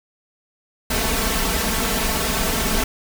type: noise with comb filter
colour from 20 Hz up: pink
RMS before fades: -21 dBFS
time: 0.9-2.84 s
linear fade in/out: 5 ms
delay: 4.5 ms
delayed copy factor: +0.75
effects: none